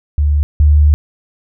sine tone pair in turn, 73.42 / 74.32 Hz, D2 / D2, 0 / +21 cents, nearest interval unison, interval 21 cents, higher second, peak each -9 / -5 dBFS, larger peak second, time 0.18-0.43 / 0.6-0.94 s, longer second, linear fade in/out 0 ms, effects none

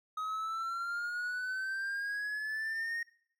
triangle exponential sweep, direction up, 1260 to 1864.7 Hz, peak -32 dBFS, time 0.17-3.03 s, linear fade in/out 5 ms, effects noise-tail reverb RT60 0.6 s tail -20 dB re dry

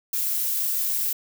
violet noise, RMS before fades -25 dBFS, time 0.13-1.13 s, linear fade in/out 5 ms, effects none

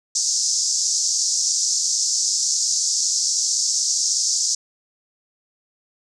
pink band-pass noise, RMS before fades -21 dBFS, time 0.15-4.55 s, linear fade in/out 5 ms, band 5100 to 7300 Hz, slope 48 dB/octave, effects none

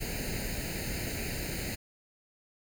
pink noise with comb filter, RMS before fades -35 dBFS, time 0-1.76 s, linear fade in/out 20 ms, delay 0.44 ms, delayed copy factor +0.85, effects none

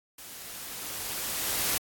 white noise with level ramp, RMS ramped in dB -45 to -27 dBFS, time 0.18-1.78 s, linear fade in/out 5 ms, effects AAC 64 kbps

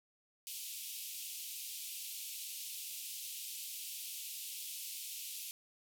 white band-pass noise, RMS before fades -45 dBFS, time 0.47-5.51 s, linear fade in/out 0 ms, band 2500 to 16000 Hz, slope 48 dB/octave, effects none

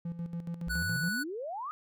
triangle tone with tremolo, 170 Hz, F3, 46 cents flat, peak -31 dBFS, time 0.05-1.09 s, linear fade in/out 5 ms, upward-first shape square, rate 7.1 Hz, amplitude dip 65%
sine exponential sweep, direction up, 52.4 to 1290 Hz, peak -35 dBFS, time 0.67-1.71 s, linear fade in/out 0 ms
square tone, 1478 Hz, F#6, 2 cents flat, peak -32 dBFS, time 0.69-1.24 s, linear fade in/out 20 ms
effects none

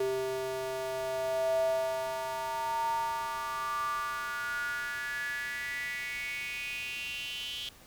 square tone with high-pass filter sweep, 130.81 Hz, C3, in tune, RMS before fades -34 dBFS, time 0-7.69 s, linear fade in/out 2 ms, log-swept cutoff 430 to 3200 Hz, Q 8.8, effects pink hiss -55 dBFS RMS until 7.86 s

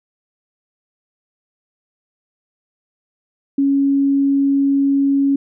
sine tone, 277.2 Hz, C#4, in tune, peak -12 dBFS, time 3.58-5.36 s, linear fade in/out 5 ms, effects none

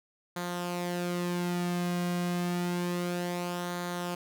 sawtooth tone with flanger, 176.2 Hz, F3, 16 cents sharp, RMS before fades -32 dBFS, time 0.36-4.15 s, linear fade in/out 5 ms, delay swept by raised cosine 0.37 to 2.27 ms, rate 0.29 Hz, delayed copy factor -0.5, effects none

